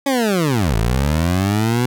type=linear two-way sweep; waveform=20% pulse; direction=down then up; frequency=283.2 to 51.91 to 125.7 Hz; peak=-10 dBFS; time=0.06-1.86 s; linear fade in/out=5 ms; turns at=0.76 s; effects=none